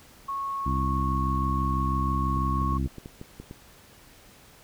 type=tone; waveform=sine; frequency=1100 Hz; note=C#6; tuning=14 cents flat; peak=-28 dBFS; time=0.28-2.78 s; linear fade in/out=10 ms
type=harmonic tone; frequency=66.1 Hz; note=C2; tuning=18 cents sharp; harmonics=1 / 2 / 3 / 4 / 5; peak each=-27 / -30 / -33 / -34 / -38 dBFS; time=0.65-2.88 s; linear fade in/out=20 ms
type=clicks; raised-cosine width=3 ms; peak=-26 dBFS; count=9; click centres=2.369 / 2.619 / 2.726 / 2.862 / 2.983 / 3.059 / 3.214 / 3.4 / 3.511 s
effects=pink hiss -53 dBFS RMS until 4.63 s